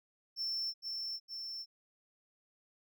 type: tone with echo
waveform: triangle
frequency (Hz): 5380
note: E8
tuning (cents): +34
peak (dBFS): -33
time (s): 0.36-0.74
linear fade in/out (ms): 50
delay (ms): 460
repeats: 2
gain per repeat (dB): -3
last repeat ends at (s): 1.66
effects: none